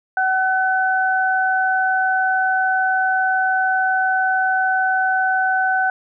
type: tone pair together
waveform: sine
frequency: 754.5 / 1509 Hz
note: F#5 / F#6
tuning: +34 / +34 cents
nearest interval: octave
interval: 1200 cents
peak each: -18 dBFS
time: 0.17-5.9 s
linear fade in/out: 2 ms
effects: none